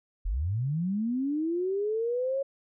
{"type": "linear sweep", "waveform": "sine", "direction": "up", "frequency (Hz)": [36.71, 554.4], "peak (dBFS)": -26, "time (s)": [0.25, 2.43], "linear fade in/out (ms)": 10, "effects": []}